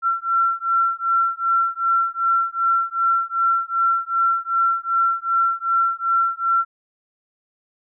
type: beating tone pair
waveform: sine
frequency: 1355 / 1357.6 Hz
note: E6 / F6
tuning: +47 / -49 cents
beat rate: 2.6 Hz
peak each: -20 dBFS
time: 0.02-6.65 s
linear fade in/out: 50 ms
effects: none